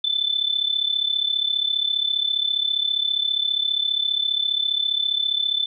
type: tone with amplitude modulation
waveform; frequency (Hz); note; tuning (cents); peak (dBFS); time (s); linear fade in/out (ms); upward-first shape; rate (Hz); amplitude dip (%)
sine; 3519; A7; 0; -16; 0.04-5.66; 5; sine; 34.9; 80
effects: none